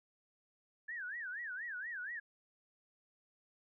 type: tone with vibrato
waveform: sine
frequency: 1677 Hz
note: G#6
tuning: 16 cents sharp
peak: -40 dBFS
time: 0.88-2.2 s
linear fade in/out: 10 ms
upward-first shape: sine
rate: 4.2 Hz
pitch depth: 250 cents each way
effects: none